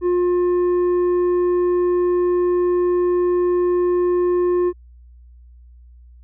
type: tone with tanh clipping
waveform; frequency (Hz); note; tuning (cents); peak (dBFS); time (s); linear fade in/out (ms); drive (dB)
sine; 355.3; F4; +30; -16; 0.01-4.73; 50; 6
effects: added 60 Hz sine -42 dBFS peak until 6.23 s